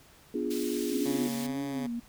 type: chord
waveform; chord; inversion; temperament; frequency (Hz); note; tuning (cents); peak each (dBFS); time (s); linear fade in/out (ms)
sine; B diminished seventh; none; equal; 246.9 / 293.7 / 349.2 / 415.3; B3 / D4 / F4 / Ab4; 0 / 0 / 0 / 0; -34; 0.34-1.28; 5
type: high-pass noise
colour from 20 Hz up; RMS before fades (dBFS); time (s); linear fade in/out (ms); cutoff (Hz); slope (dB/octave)
pink; -42; 0.5-1.47; 10; 3100; 12
type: tone with vibrato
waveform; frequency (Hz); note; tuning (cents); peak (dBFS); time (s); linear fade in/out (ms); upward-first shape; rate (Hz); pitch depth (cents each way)
sine; 257.4; C4; -28; -31; 0.91-2; 10; sine; 1.7; 160
type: tone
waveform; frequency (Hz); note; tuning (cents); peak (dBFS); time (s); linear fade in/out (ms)
10% pulse; 138.9; C#3; +4; -29; 1.05-1.87; 10
effects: pink hiss -57 dBFS RMS until 2.08 s